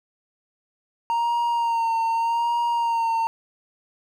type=tone with vibrato; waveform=triangle; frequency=927 Hz; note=A#5; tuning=10 cents flat; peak=-18 dBFS; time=1.1-3.27 s; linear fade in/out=0 ms; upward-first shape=sine; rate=0.83 Hz; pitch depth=33 cents each way; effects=none